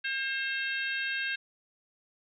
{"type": "harmonic tone", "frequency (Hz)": 535, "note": "C5", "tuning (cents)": 38, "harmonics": [3, 4, 5, 6, 7, 8], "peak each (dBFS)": [-32, -41, -35, -43, -43, -45], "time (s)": [0.04, 1.36], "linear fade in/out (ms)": 10, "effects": []}